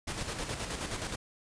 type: noise with tremolo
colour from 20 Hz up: pink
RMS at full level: -35 dBFS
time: 0.07-1.16 s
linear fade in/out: 10 ms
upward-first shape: square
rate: 9.5 Hz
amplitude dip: 45%
effects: resampled to 22050 Hz

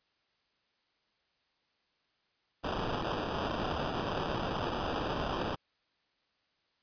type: noise with sample-and-hold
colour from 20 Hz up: white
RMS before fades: -34 dBFS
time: 2.63-5.56 s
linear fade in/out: 20 ms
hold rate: 2100 Hz
effects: white hiss -75 dBFS RMS until 6.82 s + resampled to 11025 Hz

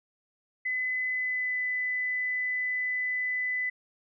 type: tone with pitch glide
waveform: sine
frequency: 2016 to 2002 Hz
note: B6 to B6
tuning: +35 to +23 cents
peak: -27 dBFS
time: 0.65-3.7 s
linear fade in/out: 10 ms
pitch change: -12 cents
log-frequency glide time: 1.08-1.59 s
effects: none

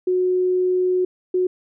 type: tone bursts at uneven times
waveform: sine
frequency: 366 Hz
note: F#4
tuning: 19 cents flat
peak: -16 dBFS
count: 2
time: 0.07-1.05 / 1.34-1.47 s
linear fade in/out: 5 ms
effects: none

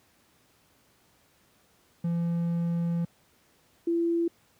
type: tone pair in turn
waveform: triangle / sine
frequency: 170 / 337.7 Hz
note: F3 / E4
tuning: -46 / +42 cents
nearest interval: octave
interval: 1188 cents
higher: second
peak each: -23 dBFS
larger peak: neither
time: 2.04-3.05 / 3.87-4.28 s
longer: first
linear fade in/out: 5 ms
effects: pink hiss -64 dBFS RMS until 4.59 s + high-pass 80 Hz 12 dB/octave

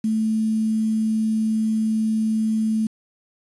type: tone with quantisation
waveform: sine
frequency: 219.4 Hz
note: A3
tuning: 5 cents flat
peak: -18 dBFS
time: 0.04-2.87 s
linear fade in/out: 5 ms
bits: 7
effects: resampled to 24000 Hz

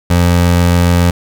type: tone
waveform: 25% pulse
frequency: 87.31 Hz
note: F2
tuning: in tune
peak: -4 dBFS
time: 0.1-1.11 s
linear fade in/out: 5 ms
effects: none

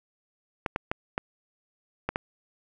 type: clicks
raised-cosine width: 0.5 ms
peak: -12 dBFS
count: 6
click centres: 0.662 / 0.761 / 0.915 / 1.179 / 2.09 / 2.159 s
effects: none

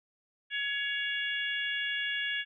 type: harmonic tone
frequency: 561 Hz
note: C#5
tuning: 21 cents sharp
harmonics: 3 / 4 / 5 / 6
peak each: -33 / -38 / -36 / -38 dBFS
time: 0.5-2.45 s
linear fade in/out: 50 ms
effects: none

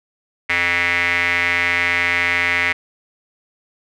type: tone with band-pass filter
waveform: square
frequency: 87.1 Hz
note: F2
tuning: 4 cents flat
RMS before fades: -18 dBFS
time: 0.49-2.73 s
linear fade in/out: 10 ms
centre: 2100 Hz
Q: 6.5
effects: none

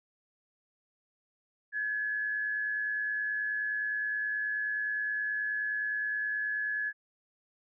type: tone pair together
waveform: sine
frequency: 1591 / 1700.5 Hz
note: G6 / G#6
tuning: +25 / +40 cents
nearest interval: minor second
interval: 115 cents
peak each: -40 / -30 dBFS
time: 1.72-6.93 s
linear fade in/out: 50 ms
effects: none

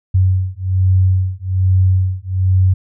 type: beating tone pair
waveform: sine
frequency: 92.8 / 94 Hz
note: F#2 / F#2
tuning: +6 / +28 cents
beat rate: 1.2 Hz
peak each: -14 dBFS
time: 0.14-2.74 s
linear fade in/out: 10 ms
effects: none

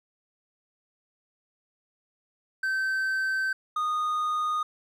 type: tone pair in turn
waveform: triangle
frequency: 1546 / 1233.1 Hz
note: G6 / D#6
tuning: -24 / -16 cents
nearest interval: major third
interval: 392 cents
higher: first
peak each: -23 dBFS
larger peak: neither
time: 2.63-3.53 / 3.76-4.63 s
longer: first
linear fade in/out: 5 ms
effects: none

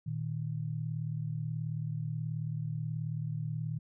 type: tone pair together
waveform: sine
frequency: 116.54 / 155.09 Hz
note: A#2 / D#3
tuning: 0 / -5 cents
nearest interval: perfect fourth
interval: 495 cents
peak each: -36 / -35 dBFS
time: 0.06-3.79 s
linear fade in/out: 10 ms
effects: none

